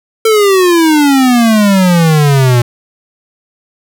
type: exponential sweep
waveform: square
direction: down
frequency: 451.6 to 118.4 Hz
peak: -6 dBFS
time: 0.25-2.62 s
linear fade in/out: 5 ms
effects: none